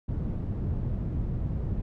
white low-pass noise, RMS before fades -30 dBFS, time 0.08-1.82 s, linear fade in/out 10 ms, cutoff 120 Hz, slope 12 dB/octave, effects none

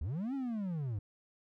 triangle linear two-way sweep, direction up then down, 61.74 to 281 to 94.7 Hz, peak -32 dBFS, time 0.01-0.99 s, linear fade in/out 5 ms, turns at 0.34 s, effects none

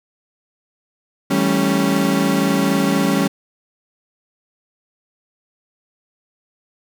35% pulse chord, A dominant seventh, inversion second, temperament equal with one note detuned, 162.92 / 196 / 220 / 277.2 Hz, E3 / G3 / A3 / C#4, -20 / 0 / 0 / 0 cents, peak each -22 / -17 / -22 / -17 dBFS, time 1.3-3.28 s, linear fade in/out 10 ms, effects none

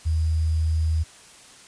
sine tone with sample-and-hold, 79.8 Hz, D#2, 44 cents sharp, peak -19 dBFS, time 0.05-1.04 s, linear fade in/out 20 ms, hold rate 4900 Hz, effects white hiss -48 dBFS RMS until 1.67 s + resampled to 22050 Hz

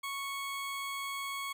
20% pulse tone, 1106 Hz, C#6, 4 cents flat, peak -31 dBFS, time 0.03-1.53 s, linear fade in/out 10 ms, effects none

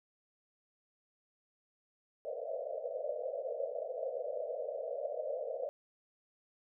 pink band-pass noise, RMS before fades -39 dBFS, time 2.25-5.69 s, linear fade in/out 0 ms, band 480 to 660 Hz, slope 96 dB/octave, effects none

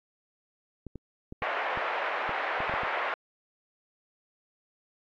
clicks, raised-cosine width 3 ms, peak -27 dBFS, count 10, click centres 0.867 / 0.957 / 1.324 / 1.421 / 1.774 / 2.293 / 2.604 / 2.696 / 2.739 / 2.834 s
pink band-pass noise, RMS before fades -31 dBFS, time 1.42-3.14 s, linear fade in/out 2 ms, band 570 to 2300 Hz, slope 24 dB/octave
effects AAC 64 kbps

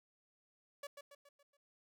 sawtooth tone with echo, 570 Hz, C#5, 48 cents sharp, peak -40 dBFS, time 0.83-0.87 s, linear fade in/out 5 ms, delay 140 ms, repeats 5, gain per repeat -6 dB, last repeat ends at 1.57 s, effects none

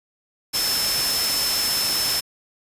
sine tone in noise, 5274 Hz, E8, in tune, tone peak -22 dBFS, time 0.53-2.21 s, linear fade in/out 20 ms, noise white, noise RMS -24 dBFS, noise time 0.53-2.21 s, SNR -1 dB, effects resampled to 32000 Hz

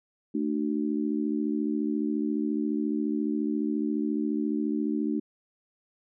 harmonic tone, 74.4 Hz, D2, 23 cents sharp, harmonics 3 / 4 / 5, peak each -29 / -28 / -35 dBFS, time 0.34-5.2 s, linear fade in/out 10 ms, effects none

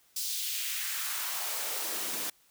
white noise with high-pass filter sweep, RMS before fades -34 dBFS, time 0.16-2.3 s, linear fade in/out 5 ms, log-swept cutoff 4900 to 210 Hz, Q 1.5, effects white hiss -65 dBFS RMS until 2.5 s

